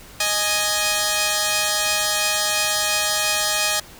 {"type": "tone pair together", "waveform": "5% pulse", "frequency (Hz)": [622.3, 830.7], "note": ["D#5", "G#5"], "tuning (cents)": [0, 0], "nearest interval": "perfect fourth", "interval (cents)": 500, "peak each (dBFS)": -10, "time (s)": [0.2, 3.8], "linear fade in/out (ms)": 5, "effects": ["pink hiss -43 dBFS RMS until 3.99 s"]}